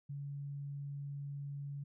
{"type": "tone", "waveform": "sine", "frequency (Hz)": 141.7, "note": "C#3", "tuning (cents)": 38, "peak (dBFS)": -40, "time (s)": [0.09, 1.84], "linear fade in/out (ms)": 10, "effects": []}